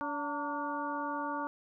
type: harmonic tone with a mistuned harmonic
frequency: 287.3 Hz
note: D4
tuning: 38 cents flat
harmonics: 1 / 2 / 3 / 4 / 5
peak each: -39 / -42 / -37 / -39 / -42 dBFS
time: 0.01-1.47 s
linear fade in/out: 0 ms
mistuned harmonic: 3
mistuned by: +79 cents
effects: none